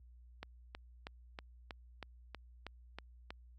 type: click train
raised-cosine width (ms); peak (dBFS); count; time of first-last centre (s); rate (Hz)
0.3; -28; 10; 0.43-3.305; 3.13
effects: added 60 Hz sine -53 dBFS peak until 3.58 s + high-pass 60 Hz 12 dB/octave